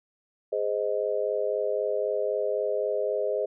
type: chord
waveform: sine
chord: Ab major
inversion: none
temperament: just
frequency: 415.3 / 519.1 / 623 Hz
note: Ab4 / C5 / Eb5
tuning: 0 / -14 / +2 cents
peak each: -29 dBFS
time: 0.52-3.46 s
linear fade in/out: 10 ms
effects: none